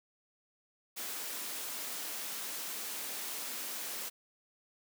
white high-pass noise, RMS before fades -40 dBFS, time 0.96-4.1 s, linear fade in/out 20 ms, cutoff 200 Hz, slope 24 dB/octave, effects none

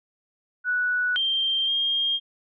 sine tone with pitch steps, 1476 / 3164 / 3220 Hz, F#6 / G7 / G7, -5 / +15 / +46 cents, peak -21 dBFS, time 0.64-2.2 s, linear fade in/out 50 ms, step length 520 ms, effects none

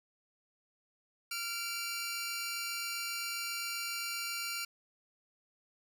15% pulse tone pair together, 1384.3 / 2323 Hz, F6 / D7, -16 / -20 cents, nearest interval major sixth, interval 896 cents, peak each -32 / -32 dBFS, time 1.31-4.65 s, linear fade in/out 5 ms, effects none

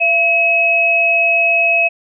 sine tone pair together, 677 / 2561 Hz, E5 / D#7, +46 / +49 cents, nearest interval octave + major seventh, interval 2303 cents, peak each -17 / -11 dBFS, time 0-1.89 s, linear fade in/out 20 ms, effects none

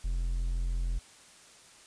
triangle tone, 43.04 Hz, F1, 25 cents flat, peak -26 dBFS, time 0.04-0.99 s, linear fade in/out 10 ms, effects white hiss -55 dBFS RMS until 1.86 s + resampled to 22050 Hz

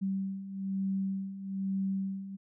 sine beating tone pair, 192.6 / 193.7 Hz, G3 / G3, -30 / -20 cents, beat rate 1.1 Hz, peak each -37 / -32 dBFS, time 0.01-2.37 s, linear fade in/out 20 ms, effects none

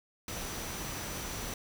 sine tone in noise, 5920 Hz, F#8, in tune, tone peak -47 dBFS, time 0.28-1.54 s, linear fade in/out 2 ms, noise pink, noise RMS -39 dBFS, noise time 0.28-1.54 s, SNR -11 dB, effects none

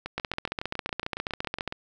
two click trains, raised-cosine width 0.3 ms, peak -13 / -17 dBFS, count 23 / 13, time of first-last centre 0.18-1.677 / 0.06-1.724 s, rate 14.7 / 7.21 Hz, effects none

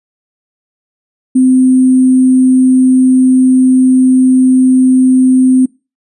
sine tone with sample-and-hold, 257.5 Hz, C4, 28 cents flat, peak -4 dBFS, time 1.35-5.66 s, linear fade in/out 10 ms, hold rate 8820 Hz, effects noise-tail reverb RT60 0.3 s tail -24 dB re dry + resampled to 24000 Hz

